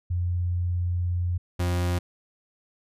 sine / 40% pulse tone pair in turn, 88.3 / 88.3 Hz, F2 / F2, +20 / +20 cents, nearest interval unison, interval 0 cents, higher neither, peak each -23 / -22 dBFS, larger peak second, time 0.1-1.38 / 1.59-1.99 s, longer first, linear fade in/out 10 ms, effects resampled to 32000 Hz

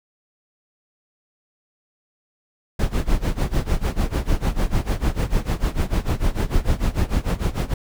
brown noise with tremolo, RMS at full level -17 dBFS, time 2.79-7.74 s, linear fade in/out 5 ms, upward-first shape sine, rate 6.7 Hz, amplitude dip 90%, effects none

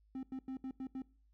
triangle tone bursts at uneven times, 262.9 Hz, C4, 8 cents sharp, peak -37 dBFS, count 6, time 0.15-0.23 / 0.32-0.39 / 0.48-0.57 / 0.64-0.71 / 0.8-0.87 / 0.95-1.02 s, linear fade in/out 2 ms, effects noise-tail reverb RT60 0.4 s tail -21 dB re dry + added 52 Hz sine -66 dBFS peak until 1.33 s

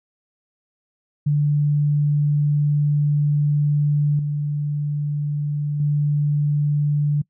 sine tone with level steps, 146.83 Hz, D3, in tune, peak -15 / -20 / -16 dBFS, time 1.26-7.22 s, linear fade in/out 10 ms, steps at 4.19 / 5.8 s, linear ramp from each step 2 ms, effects noise-tail reverb RT60 0.1 s tail -23 dB re dry

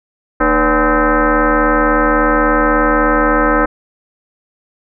sine tone with frequency modulation, 491.8 Hz, B4, 7 cents flat, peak -9 dBFS, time 0.4-3.66 s, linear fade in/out 10 ms, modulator 265 Hz, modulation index 4.3, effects none

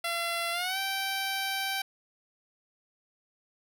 10% pulse tone with pitch glide, 681 to 777.8 Hz, F5 to G5, -44 to -14 cents, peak -21 dBFS, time 0.04-1.82 s, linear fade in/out 5 ms, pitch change +230 cents, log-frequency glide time 0.52-0.78 s, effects none

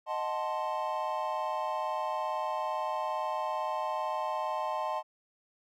triangle chord, D# diminished seventh, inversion none, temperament equal, 622.3 / 740 / 880 / 1046.5 Hz, D#5 / F#5 / A5 / C6, 0 / 0 / 0 / 0 cents, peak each -34 / -37 / -33 / -34 dBFS, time 0.06-5.03 s, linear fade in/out 50 ms, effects none

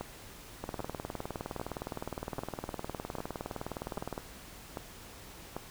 two click trains, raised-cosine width 1 ms, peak -22 / -22 dBFS, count 8 / 70, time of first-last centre 0.01-5.566 / 0.64-4.178 s, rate 1.26 / 19.5 Hz, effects pink hiss -50 dBFS RMS until 5.7 s

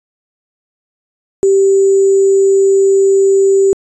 sine tone with sample-and-hold, 390 Hz, G4, 9 cents flat, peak -6 dBFS, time 1.43-3.73 s, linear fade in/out 0 ms, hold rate 7350 Hz, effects resampled to 22050 Hz

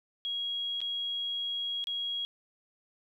sine tone with dropouts, 3300 Hz, G#7, 12 cents flat, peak -31 dBFS, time 0.25-2.25 s, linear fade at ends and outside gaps 0 ms, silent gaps 0.805-0.815 / 1.841-1.871 s, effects 11-bit

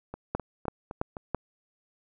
two click trains, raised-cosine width 1 ms, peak -23 / -13 dBFS, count 5 / 4, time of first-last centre 0.14-1.168 / 0.35-1.347 s, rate 3.89 / 3.01 Hz, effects none

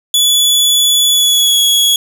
sawtooth tone with pitch glide, 3428 to 3348 Hz, A7 to G#7, -46 to +13 cents, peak -5 dBFS, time 0.14-1.96 s, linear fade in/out 2 ms, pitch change -41 cents, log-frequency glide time 1.11-1.6 s, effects none

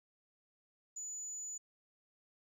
sine tone, 6950 Hz, A8, 22 cents flat, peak -40 dBFS, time 0.96-1.58 s, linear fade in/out 10 ms, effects tanh soft clip ceiling -37 dBFS + 13-bit

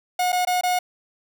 45% pulse tone with dropouts, 724 Hz, F#5, 38 cents flat, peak -19 dBFS, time 0.19-0.79 s, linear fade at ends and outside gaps 5 ms, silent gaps 0.321-0.327 / 0.451-0.471 / 0.611-0.634 s, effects none

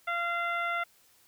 harmonic tone with a mistuned harmonic, 689 Hz, F5, 24 cents flat, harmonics 1 / 2 / 3 / 4 / 5, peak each -35 / -31 / -34 / -45 / -46 dBFS, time 0.07-0.84 s, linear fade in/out 10 ms, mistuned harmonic 5, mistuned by +20 cents, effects white hiss -63 dBFS RMS until 1.27 s

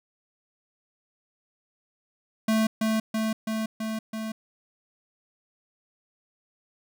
square tone with echo, 220 Hz, A3, in tune, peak -21 dBFS, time 2.48-2.67 s, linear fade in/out 5 ms, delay 330 ms, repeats 5, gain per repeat -2 dB, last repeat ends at 4.32 s, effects none

